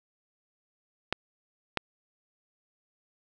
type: clicks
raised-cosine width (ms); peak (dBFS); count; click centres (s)
0.3; -10; 2; 1.126 / 1.773
effects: none